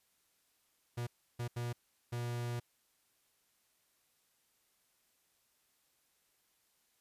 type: tone bursts at uneven times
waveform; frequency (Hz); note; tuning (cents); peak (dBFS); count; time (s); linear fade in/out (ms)
45% pulse; 120; B2; -49; -36; 4; 0.97-1.07 / 1.39-1.48 / 1.56-1.73 / 2.12-2.6; 10
effects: white hiss -75 dBFS RMS until 7 s + resampled to 32000 Hz